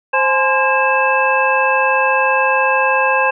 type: tone cluster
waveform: sine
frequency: 526 / 846 / 1037 / 1620 / 2630 Hz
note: C5 / G#5 / C6 / G#6 / E7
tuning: +9 / +32 / -16 / -43 / -5 cents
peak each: -18 dBFS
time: 0.13-3.31 s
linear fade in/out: 10 ms
effects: none